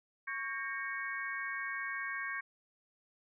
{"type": "harmonic tone with a mistuned harmonic", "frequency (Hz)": 370, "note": "F#4", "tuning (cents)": 0, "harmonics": [3, 4, 5, 6], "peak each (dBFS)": [-43, -40, -41, -43], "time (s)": [0.27, 2.41], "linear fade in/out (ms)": 10, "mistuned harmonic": 4, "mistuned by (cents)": 140, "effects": []}